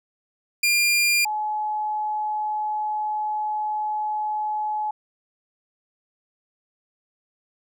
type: tone pair in turn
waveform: sawtooth / sine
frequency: 2400 / 850.8 Hz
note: D7 / G#5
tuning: +37 / +42 cents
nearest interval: octave + tritone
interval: 1795 cents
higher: first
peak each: -14 / -23 dBFS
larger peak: first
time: 0.63-1.25 / 1.25-4.91 s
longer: second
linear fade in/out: 5 ms
effects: none